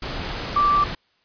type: tone in noise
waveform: sine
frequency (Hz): 1169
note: D6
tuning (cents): -8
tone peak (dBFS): -15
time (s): 0.56-0.84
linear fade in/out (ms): 5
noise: pink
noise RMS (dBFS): -29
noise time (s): 0.02-0.95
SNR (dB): +11
effects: white hiss -64 dBFS RMS until 1.24 s + resampled to 11025 Hz